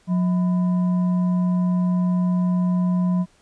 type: tone with frequency modulation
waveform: sine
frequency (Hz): 180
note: F#3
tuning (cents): -47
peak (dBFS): -17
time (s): 0.07-3.26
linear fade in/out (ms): 50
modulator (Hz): 820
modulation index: 0.22
effects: pink hiss -58 dBFS RMS until 3.41 s + resampled to 22050 Hz